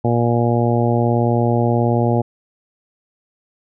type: harmonic tone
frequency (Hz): 118.6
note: A#2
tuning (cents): +30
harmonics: 1 / 2 / 3 / 4 / 5 / 6 / 7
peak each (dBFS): -17 / -20 / -22 / -23 / -24 / -25 / -25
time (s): 0.04-2.22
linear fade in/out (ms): 10
effects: none